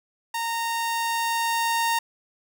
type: tone with level ramp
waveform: sawtooth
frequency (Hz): 923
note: A#5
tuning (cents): -17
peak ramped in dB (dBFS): -22 to -17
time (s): 0.34-1.99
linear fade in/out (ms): 5
effects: none